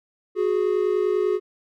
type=tone pair together; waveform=triangle; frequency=367.4 / 417.5 Hz; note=F#4 / G#4; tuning=-12 / +9 cents; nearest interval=major second; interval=221 cents; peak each=-20 dBFS; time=0.35-1.4 s; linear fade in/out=50 ms; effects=none